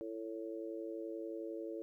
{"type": "harmonic tone", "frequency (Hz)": 111.3, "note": "A2", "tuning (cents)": 20, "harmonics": [3, 4, 5], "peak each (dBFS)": [-43, -45, -47], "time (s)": [0.01, 1.82], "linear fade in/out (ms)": 0, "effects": ["13-bit"]}